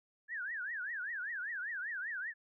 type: tone with vibrato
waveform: sine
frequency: 1661.2 Hz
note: G#6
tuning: in tune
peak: -37 dBFS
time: 0.28-2.34 s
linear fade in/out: 50 ms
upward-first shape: triangle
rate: 5.1 Hz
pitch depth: 290 cents each way
effects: none